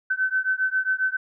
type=beating tone pair; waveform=sine; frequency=1522 / 1529.4 Hz; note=F#6 / G6; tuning=+48 / -43 cents; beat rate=7.4 Hz; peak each=-24 / -24 dBFS; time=0.1-1.17 s; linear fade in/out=10 ms; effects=none